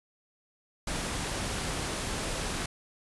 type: noise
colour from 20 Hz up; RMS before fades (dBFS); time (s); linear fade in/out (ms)
pink; -33; 0.87-2.66; 5
effects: resampled to 24000 Hz